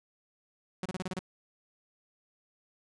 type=tone bursts; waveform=sawtooth; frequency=185 Hz; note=F#3; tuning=in tune; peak=-29 dBFS; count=7; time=0.83-1.191 s; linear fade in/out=2 ms; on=25 ms; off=31 ms; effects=resampled to 22050 Hz + 11-bit